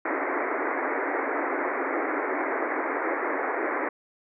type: band-pass noise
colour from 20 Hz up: pink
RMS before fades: -28 dBFS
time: 0.05-3.89 s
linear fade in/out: 5 ms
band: 270 to 2200 Hz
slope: 96 dB/octave
effects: none